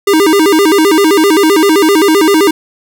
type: tone with vibrato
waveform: square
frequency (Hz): 355.6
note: F4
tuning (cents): +31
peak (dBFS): -6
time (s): 0.07-2.51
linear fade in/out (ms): 5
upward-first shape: square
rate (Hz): 7.7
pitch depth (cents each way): 210
effects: none